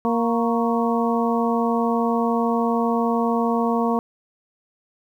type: harmonic tone with a mistuned harmonic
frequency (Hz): 233.1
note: A#3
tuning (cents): 0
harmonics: 1 / 2 / 3 / 4 / 5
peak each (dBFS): -21 / -24 / -26 / -27 / -28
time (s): 0.05-3.99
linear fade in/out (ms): 0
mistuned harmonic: 5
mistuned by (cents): -84
effects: 9-bit